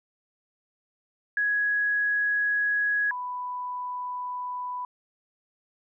sine tone pair in turn, 1669 / 992.4 Hz, G#6 / B5, +8 / +8 cents, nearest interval major sixth, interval 900 cents, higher first, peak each -22 / -30 dBFS, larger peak first, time 1.37-3.11 / 3.11-4.85 s, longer neither, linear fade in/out 2 ms, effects none

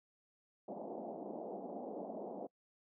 white band-pass noise, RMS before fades -45 dBFS, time 0.68-2.47 s, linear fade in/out 5 ms, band 190 to 760 Hz, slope 48 dB/octave, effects noise-tail reverb RT60 0.1 s tail -24 dB re dry

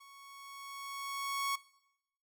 sawtooth tone with level ramp, 1108.7 Hz, C#6, in tune, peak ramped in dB -51 to -27 dBFS, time 0-1.56 s, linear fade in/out 10 ms, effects noise-tail reverb RT60 0.8 s tail -19 dB re dry

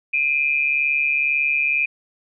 sine tone pair together, 2400 / 2542 Hz, D7 / D#7, +37 / +36 cents, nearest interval minor second, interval 99 cents, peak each -19 / -21 dBFS, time 0.13-1.86 s, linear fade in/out 10 ms, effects none

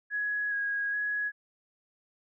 sine tone with vibrato, 1661.2 Hz, G#6, in tune, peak -28 dBFS, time 0.1-1.32 s, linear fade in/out 50 ms, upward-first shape square, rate 1.2 Hz, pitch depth 15 cents each way, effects none

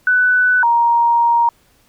sine tone pair in turn, 1494 / 938.4 Hz, F#6 / A#5, +16 / +11 cents, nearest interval minor sixth, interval 805 cents, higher first, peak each -10 dBFS, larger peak neither, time 0.07-0.63 / 0.63-1.49 s, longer second, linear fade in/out 2 ms, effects pink hiss -55 dBFS RMS until 1.88 s

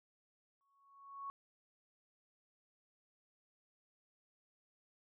sine tone with exponential growth, 1108.7 Hz, C#6, in tune, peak -40 dBFS, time 0.61-1.3 s, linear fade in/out 0 ms, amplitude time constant 150 ms, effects none

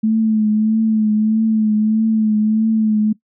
sine tone with vibrato, 217.4 Hz, A3, 21 cents flat, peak -12 dBFS, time 0.03-3.13 s, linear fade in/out 10 ms, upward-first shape triangle, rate 1.6 Hz, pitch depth 44 cents each way, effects noise-tail reverb RT60 0.1 s tail -19 dB re dry

